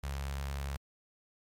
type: tone with notch filter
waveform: sawtooth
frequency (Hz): 69.3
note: C#2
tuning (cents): 0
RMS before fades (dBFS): -37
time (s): 0.03-0.77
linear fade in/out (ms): 10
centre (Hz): 300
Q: 0.52
effects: MP3 64 kbps